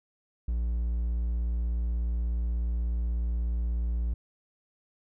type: tone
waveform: triangle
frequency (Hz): 58.27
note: A#1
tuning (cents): 0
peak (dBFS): -24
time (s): 0.48-4.14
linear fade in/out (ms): 5
effects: none